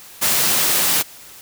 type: high-pass noise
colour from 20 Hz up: white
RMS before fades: -17 dBFS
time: 0.21-1.03 s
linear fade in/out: 20 ms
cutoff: 100 Hz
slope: 48 dB/octave
effects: white hiss -41 dBFS RMS until 1.41 s